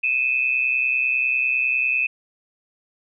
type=tone pair together; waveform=sine; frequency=2491 / 2621 Hz; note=D#7 / E7; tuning=+1 / -11 cents; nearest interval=minor second; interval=88 cents; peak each=-21 dBFS; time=0.03-2.07 s; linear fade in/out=10 ms; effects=none